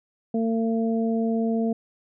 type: harmonic tone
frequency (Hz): 226.3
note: A3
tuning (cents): +49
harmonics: 1 / 2 / 3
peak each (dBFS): -22 / -28 / -32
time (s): 0.34-1.73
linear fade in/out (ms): 5
effects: none